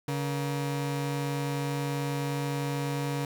30% pulse tone pair together, 141.5 / 473.9 Hz, C#3 / A#4, +36 / +28 cents, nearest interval octave + major sixth, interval 2092 cents, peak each -27 / -33 dBFS, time 0.08-3.25 s, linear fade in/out 2 ms, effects none

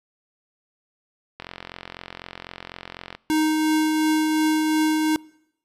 click train, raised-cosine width 0.3 ms, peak -18 dBFS, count 78, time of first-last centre 1.4-3.15 s, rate 44 Hz
square tone with tremolo, 311.1 Hz, D#4, in tune, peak -18 dBFS, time 3.3-5.16 s, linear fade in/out 0 ms, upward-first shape triangle, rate 2.8 Hz, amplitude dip 30%
effects noise-tail reverb RT60 0.8 s tail -24 dB re dry + resampled to 32000 Hz

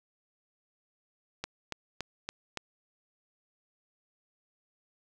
click train, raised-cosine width 0.2 ms, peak -17 dBFS, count 5, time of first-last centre 1.44-2.573 s, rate 3.53 Hz, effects none

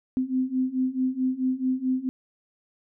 sine beating tone pair, 255.5 / 260.1 Hz, C4 / C4, -41 / -10 cents, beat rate 4.6 Hz, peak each -27 / -25 dBFS, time 0.17-2.09 s, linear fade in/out 0 ms, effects none

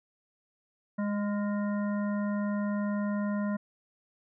harmonic tone with a mistuned harmonic, 205.6 Hz, G#3, 17 cents flat, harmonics 1 / 3 / 5 / 7 / 9, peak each -28 / -38 / -42 / -45 / -47 dBFS, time 0.98-3.57 s, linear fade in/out 10 ms, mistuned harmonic 7, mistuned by -33 cents, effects none

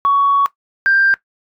sine tone pair in turn, 1120 / 1583.9 Hz, C#6 / G6, +18 / +17 cents, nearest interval tritone, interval 599 cents, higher second, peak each -9 dBFS, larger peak neither, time 0.05-0.46 / 0.86-1.14 s, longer first, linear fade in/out 0 ms, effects noise-tail reverb RT60 0.1 s tail -17 dB re dry + tanh soft clip ceiling -5 dBFS

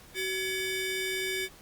25% pulse ring-modulated tone, 1318.5 Hz, E6, in tune, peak -23 dBFS, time 0.14-1.49 s, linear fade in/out 50 ms, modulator 941 Hz, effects pink hiss -53 dBFS RMS until 1.61 s + Opus 48 kbps

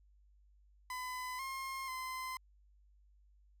30% pulse tone with pitch steps, 1008 / 1067 / 1032 Hz, B5 / C6 / C6, +35 / +34 / -24 cents, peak -37 dBFS, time 0.9-2.37 s, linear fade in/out 2 ms, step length 490 ms, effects added 50 Hz sine -63 dBFS peak until 3.6 s

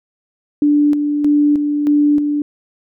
sine tone with tremolo, 293.4 Hz, D4, 2 cents flat, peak -9 dBFS, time 0.62-2.42 s, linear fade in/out 2 ms, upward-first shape square, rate 1.6 Hz, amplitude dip 45%, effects none

